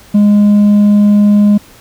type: tone with hard clipping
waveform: triangle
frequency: 206.4 Hz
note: G#3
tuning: 10 cents flat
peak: -3 dBFS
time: 0.14-1.58 s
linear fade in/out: 10 ms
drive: 1 dB
effects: pink hiss -40 dBFS RMS until 1.8 s